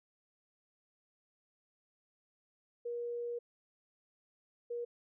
sine tone bursts at uneven times, 476.5 Hz, A#4, 38 cents sharp, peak -36 dBFS, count 2, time 2.85-3.39 / 4.7-4.85 s, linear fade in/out 10 ms, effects none

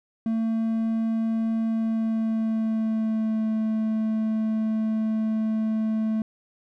triangle tone with pitch glide, 224.6 to 219.3 Hz, A3 to A3, +36 to -6 cents, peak -20 dBFS, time 0.26-6.22 s, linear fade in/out 2 ms, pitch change -42 cents, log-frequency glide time 1.63-3.47 s, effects none

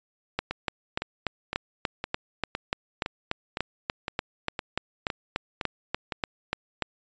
two click trains, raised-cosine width 0.3 ms, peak -14 / -10 dBFS, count 12 / 23, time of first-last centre 0.51-6.122 / 0.39-6.823 s, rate 1.96 / 3.42 Hz, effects resampled to 16000 Hz

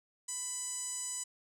sawtooth tone with band-pass filter, 996 Hz, B5, 14 cents sharp, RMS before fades -39 dBFS, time 0.28-1.24 s, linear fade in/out 10 ms, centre 7700 Hz, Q 8.2, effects none

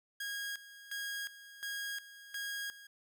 sawtooth tone with tremolo, 1637 Hz, G#6, 25 cents flat, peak -34 dBFS, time 0.2-2.87 s, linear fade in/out 5 ms, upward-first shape square, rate 1.4 Hz, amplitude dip 80%, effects none

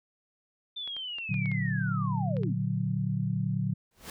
sine linear sweep, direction down, 3580 to 116.54 Hz, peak -34 dBFS, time 0.76-2.58 s, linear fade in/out 10 ms
clicks, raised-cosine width 0.3 ms, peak -30 dBFS, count 8, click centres 0.876 / 0.966 / 1.185 / 1.342 / 1.458 / 1.516 / 2.368 / 2.434 s
sine chord, Bb augmented, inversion none, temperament equal, 116.54 / 146.83 / 185 Hz, Bb2 / D3 / F#3, 0 / 0 / 0 cents, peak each -31 dBFS, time 1.29-3.74 s, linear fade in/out 10 ms
pink noise with exponential growth, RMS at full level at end -37 dBFS, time 3.91-4.1 s, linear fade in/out 2 ms, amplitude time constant 41 ms
effects none

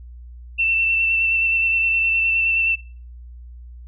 sine tone with vibrato, 2681 Hz, E7, 29 cents sharp, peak -16 dBFS, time 0.58-2.76 s, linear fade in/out 20 ms, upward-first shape sine, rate 9.6 Hz, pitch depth 18 cents each way, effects noise-tail reverb RT60 0.4 s tail -21 dB re dry + added 60 Hz sine -36 dBFS peak until 3.87 s

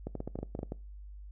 clicks, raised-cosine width 2 ms, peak -23 dBFS, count 11, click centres 0.07 / 0.153 / 0.204 / 0.276 / 0.356 / 0.389 / 0.43 / 0.551 / 0.591 / 0.631 / 0.721 s, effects noise-tail reverb RT60 0.3 s tail -22 dB re dry + added 50 Hz sine -44 dBFS peak until 1.31 s

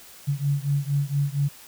sine beating tone pair, 140.1 / 144.4 Hz, C#3 / D3, +19 / -29 cents, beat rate 4.3 Hz, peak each -24 / -25 dBFS, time 0.27-1.49 s, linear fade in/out 20 ms, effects white hiss -47 dBFS RMS until 1.67 s

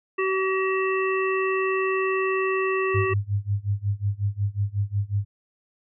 harmonic tone, 380.7 Hz, F#4, 49 cents sharp, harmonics 1 / 3 / 5 / 7, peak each -23 / -28 / -30 / -31 dBFS, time 0.18-3.14 s, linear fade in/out 10 ms
sine tone with tremolo, 101.4 Hz, G#2, 41 cents flat, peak -19 dBFS, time 2.94-5.25 s, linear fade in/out 10 ms, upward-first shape sine, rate 5.5 Hz, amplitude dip 95%
effects none

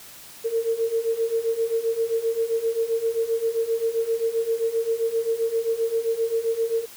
sine beating tone pair, 451.1 / 458.7 Hz, A4 / A#4, +43 / -28 cents, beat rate 7.6 Hz, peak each -26 / -23 dBFS, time 0.44-6.86 s, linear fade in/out 20 ms, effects white hiss -44 dBFS RMS until 6.96 s

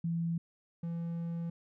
sine / triangle tone pair in turn, 167.5 / 168.43 Hz, E3 / E3, +28 / +38 cents, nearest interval unison, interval 10 cents, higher second, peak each -30 / -32 dBFS, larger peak first, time 0.04-0.38 / 0.83-1.5 s, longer second, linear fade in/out 5 ms, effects none

